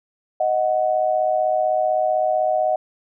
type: tone pair together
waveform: sine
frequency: 624.2 / 740 Hz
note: D#5 / F#5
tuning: +5 / 0 cents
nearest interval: minor third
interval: 295 cents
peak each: -19 / -20 dBFS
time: 0.4-2.76 s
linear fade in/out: 5 ms
effects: none